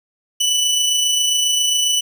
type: tone with amplitude modulation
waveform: 25% pulse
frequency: 2975 Hz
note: F#7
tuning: 9 cents sharp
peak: -10 dBFS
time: 0.4-2.01 s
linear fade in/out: 10 ms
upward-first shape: sine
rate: 27.4 Hz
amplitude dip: 30%
effects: none